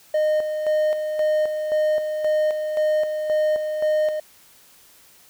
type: tone with tremolo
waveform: triangle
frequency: 614 Hz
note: D#5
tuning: 23 cents flat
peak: -15 dBFS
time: 0.14-4.2 s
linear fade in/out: 5 ms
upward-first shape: square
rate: 1.9 Hz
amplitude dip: 50%
effects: white hiss -52 dBFS RMS until 5.29 s